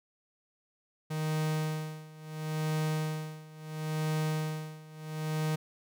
45% pulse tone with tremolo, 155.56 Hz, D#3, in tune, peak -28 dBFS, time 1.1-5.56 s, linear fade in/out 10 ms, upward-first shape sine, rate 0.73 Hz, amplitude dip 90%, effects none

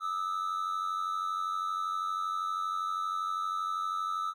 triangle tone pair together, 1214 / 1306.6 Hz, D#6 / E6, -43 / -16 cents, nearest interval minor second, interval 127 cents, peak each -34 / -30 dBFS, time 0-4.34 s, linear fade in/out 50 ms, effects none

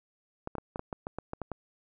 clicks, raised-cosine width 1 ms, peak -21 dBFS, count 11, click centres 0.474 / 0.553 / 0.583 / 0.759 / 0.794 / 0.928 / 1.069 / 1.186 / 1.334 / 1.417 / 1.517 s, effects none

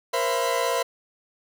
40% pulse tone cluster, 474.2 / 532 / 671 / 1008 Hz, A#4 / C5 / E5 / B5, +30 / +29 / +31 / +35 cents, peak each -27 dBFS, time 0.13-0.83 s, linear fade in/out 10 ms, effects none

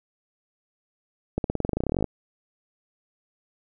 accelerating click train, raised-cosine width 2 ms, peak -11 dBFS, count 20, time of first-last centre 1.38-2.043 s, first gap 62 ms, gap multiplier 0.93, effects none

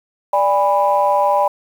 sine chord, G# diminished, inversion second, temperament equal with one note detuned, 587.3 / 814 / 987.8 Hz, D5 / G#5 / B5, 0 / -35 / 0 cents, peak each -16 dBFS, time 0.33-1.48 s, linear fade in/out 5 ms, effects tanh soft clip ceiling -3 dBFS + 7-bit

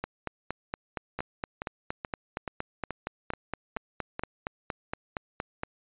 two click trains, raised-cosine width 0.5 ms, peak -16 / -18 dBFS, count 25 / 8, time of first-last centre 0.04-5.634 / 1.19-4.194 s, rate 4.29 / 2.33 Hz, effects resampled to 8000 Hz

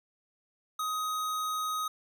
square tone, 1256 Hz, D#6, 16 cents sharp, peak -31 dBFS, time 0.79-1.88 s, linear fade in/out 5 ms, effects none

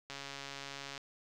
click train, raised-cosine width 0.2 ms, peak -26 dBFS, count 123, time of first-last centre 0.1-0.978 s, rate 139 Hz, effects none

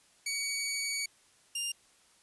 15% pulse tone pair in turn, 2256 / 2802 Hz, C#7 / F7, +30 / +5 cents, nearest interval major third, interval 375 cents, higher second, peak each -25 dBFS, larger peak neither, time 0.26-1.06 / 1.55-1.72 s, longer first, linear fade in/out 5 ms, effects white hiss -64 dBFS RMS until 2.22 s + resampled to 24000 Hz

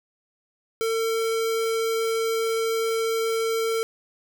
square tone, 451.2 Hz, A4, 44 cents sharp, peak -23 dBFS, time 0.81-3.83 s, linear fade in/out 0 ms, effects none

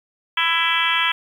harmonic tone with a mistuned harmonic, 332 Hz, E4, 12 cents sharp, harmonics 3 / 4 / 5 / 6 / 7 / 8 / 9 / 10, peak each -25 / -25 / -25 / -25 / -25 / -25 / -25 / -25 dBFS, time 0.37-1.12 s, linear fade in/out 5 ms, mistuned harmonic 9, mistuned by +48 cents, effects 8-bit

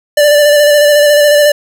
square tone with vibrato, 588 Hz, D5, 2 cents sharp, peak -5 dBFS, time 0.17-1.52 s, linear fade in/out 5 ms, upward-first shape square, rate 14 Hz, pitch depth 19 cents each way, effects none

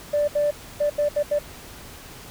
sine tone bursts at uneven times, 587.3 Hz, D5, in tune, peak -17 dBFS, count 6, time 0.13-0.28 / 0.35-0.51 / 0.8-0.9 / 0.98-1.09 / 1.16-1.23 / 1.31-1.39 s, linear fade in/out 10 ms, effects tanh soft clip ceiling -14 dBFS + pink hiss -42 dBFS RMS until 2.3 s

